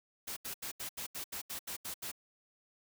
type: noise bursts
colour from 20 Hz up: white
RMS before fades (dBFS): -41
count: 11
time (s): 0.27-2.117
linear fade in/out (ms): 10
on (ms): 97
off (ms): 78
effects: none

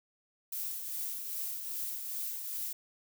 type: noise with tremolo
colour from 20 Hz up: violet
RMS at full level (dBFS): -36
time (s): 0.52-2.73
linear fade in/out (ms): 5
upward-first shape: triangle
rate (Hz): 2.5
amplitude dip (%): 45
effects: none

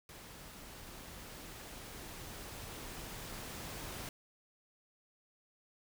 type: noise with level ramp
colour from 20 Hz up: pink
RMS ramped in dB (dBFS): -52 to -44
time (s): 0.09-4.09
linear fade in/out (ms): 2
effects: none

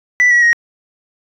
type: tone with pitch steps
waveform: sine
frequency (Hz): 1975.5 / 1927 / 1879.8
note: B6 / B6 / A#6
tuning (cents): 0 / -43 / +14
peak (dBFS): -5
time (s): 0.2-0.53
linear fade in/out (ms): 0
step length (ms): 110
effects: tanh soft clip ceiling -6 dBFS

